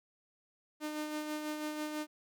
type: tone with tremolo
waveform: sawtooth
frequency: 303.6 Hz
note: D#4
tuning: 42 cents flat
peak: -31 dBFS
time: 0.8-2.07 s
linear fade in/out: 50 ms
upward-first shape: sine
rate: 6.1 Hz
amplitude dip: 40%
effects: none